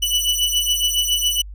sawtooth beating tone pair, 2960 / 2967.2 Hz, F#7 / F#7, 0 / +4 cents, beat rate 7.2 Hz, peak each -17 dBFS, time 0.02-1.42 s, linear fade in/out 10 ms, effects added 50 Hz sine -32 dBFS peak until 1.54 s

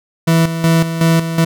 40% pulse tone with tremolo, 164.4 Hz, E3, 4 cents flat, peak -8 dBFS, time 0.27-1.45 s, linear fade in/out 10 ms, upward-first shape square, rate 2.7 Hz, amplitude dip 65%, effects none

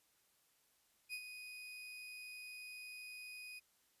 35% pulse tone with ADSR envelope, 2489 Hz, D#7, in tune, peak -39 dBFS, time 1.09-3.6 s, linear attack 44 ms, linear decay 68 ms, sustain -8 dB, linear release 19 ms, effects white hiss -75 dBFS RMS until 4 s + resampled to 32000 Hz

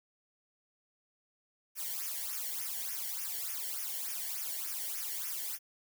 blue noise with flanger, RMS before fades -38 dBFS, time 1.75-5.59 s, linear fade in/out 50 ms, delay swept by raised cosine 0.24 to 0.82 ms, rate 3.4 Hz, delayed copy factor -0.95, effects none

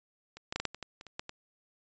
clicks, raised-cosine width 0.2 ms, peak -29 / -18 / -14 / -16 / -12 / -25 / -22 / -29 / -30 / -18 / -23 dBFS, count 11, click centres 0.37 / 0.525 / 0.56 / 0.6 / 0.653 / 0.746 / 0.827 / 1.011 / 1.067 / 1.195 / 1.294 s, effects resampled to 16000 Hz

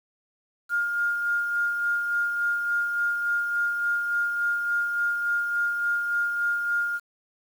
sine tone with tremolo, 1413 Hz, F6, 20 cents sharp, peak -21 dBFS, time 0.69-7 s, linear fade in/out 50 ms, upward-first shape sine, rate 3.5 Hz, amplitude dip 40%, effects 8-bit

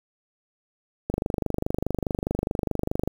click train, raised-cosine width 2 ms, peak -11 dBFS, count 50, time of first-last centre 1.1-3.076 s, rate 24.8 Hz, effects 7-bit

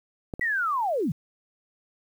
clicks, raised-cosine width 2 ms, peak -19 / -21 dBFS, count 2, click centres 0.338 / 0.395 s
sine linear sweep, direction down, 1975.5 to 123.47 Hz, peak -23 dBFS, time 0.41-1.12 s, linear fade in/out 5 ms
effects 9-bit

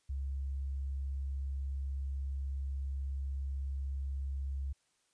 sine tone, 68.2 Hz, C#2, 28 cents flat, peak -34 dBFS, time 0.09-4.73 s, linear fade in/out 10 ms, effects white hiss -75 dBFS RMS until 5.13 s + resampled to 22050 Hz

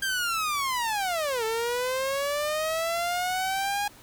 sawtooth linear two-way sweep, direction down then up, 1600 to 439 to 825 Hz, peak -22 dBFS, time 0.02-3.88 s, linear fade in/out 5 ms, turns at 1.44 s, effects pink hiss -51 dBFS RMS until 4.02 s

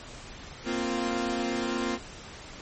sawtooth chord, Bb suspended second, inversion none, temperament equal, 233.1 / 261.6 / 349.2 Hz, Bb3 / C4 / F4, 0 / 0 / 0 cents, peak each -28 dBFS, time 0.64-1.99 s, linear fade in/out 50 ms, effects pink hiss -44 dBFS RMS until 2.61 s + MP3 32 kbps

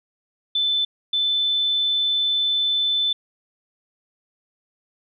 sine tone bursts at uneven times, 3520 Hz, A7, in tune, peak -18 dBFS, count 2, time 0.55-0.85 / 1.13-3.13 s, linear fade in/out 5 ms, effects none

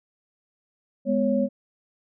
sine tone cluster, 207.6 / 249.7 / 553 Hz, G#3 / B3 / C#5, 0 / +19 / -4 cents, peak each -24 dBFS, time 1.05-1.49 s, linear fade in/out 50 ms, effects none

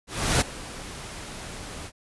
pink noise with ADSR envelope, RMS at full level -20 dBFS, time 0.07-1.92 s, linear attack 340 ms, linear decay 15 ms, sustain -18 dB, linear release 65 ms, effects resampled to 24000 Hz

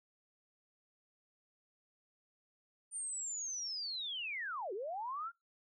sine linear two-way sweep, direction down then up, 9090 to 356.5 to 1424 Hz, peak -38 dBFS, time 2.91-5.32 s, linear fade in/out 50 ms, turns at 4.73 s, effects noise-tail reverb RT60 0.2 s tail -26 dB re dry

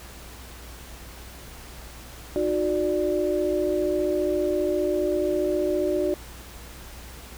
sine tone cluster, 311.6 / 366.5 / 589 Hz, D#4 / F#4 / D5, +3 / -16 / +5 cents, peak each -28 / -24 / -26 dBFS, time 2.36-6.14 s, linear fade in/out 0 ms, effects added 60 Hz sine -43 dBFS peak until 7.37 s + pink hiss -44 dBFS RMS until 7.37 s

